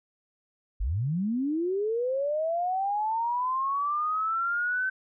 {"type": "linear sweep", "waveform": "sine", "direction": "up", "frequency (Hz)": [40.51, 1538], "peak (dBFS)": -25, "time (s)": [0.8, 4.9], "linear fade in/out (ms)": 10, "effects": []}